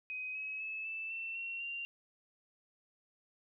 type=tone with pitch steps; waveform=sine; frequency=2516 / 2557 / 2599 / 2641 / 2684 / 2728 / 2772 Hz; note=D#7 / D#7 / E7 / E7 / E7 / F7 / F7; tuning=+19 / +47 / -25 / +3 / +31 / -41 / -14 cents; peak=-38 dBFS; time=0.1-1.85 s; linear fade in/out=0 ms; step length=250 ms; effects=none